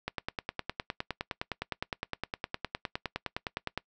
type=click train; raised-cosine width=0.3 ms; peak=-16 dBFS; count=37; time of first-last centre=0.08-3.776 s; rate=9.74 Hz; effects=noise-tail reverb RT60 0.1 s tail -22 dB re dry